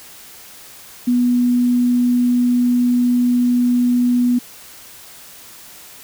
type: tone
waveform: sine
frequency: 244.8 Hz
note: B3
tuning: 15 cents flat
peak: -12 dBFS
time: 1.07-4.39 s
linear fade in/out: 10 ms
effects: white hiss -40 dBFS RMS until 6.03 s